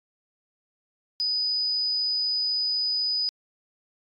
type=tone; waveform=sine; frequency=4978 Hz; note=D#8; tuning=in tune; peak=-23 dBFS; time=1.2-3.29 s; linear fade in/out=0 ms; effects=AAC 48 kbps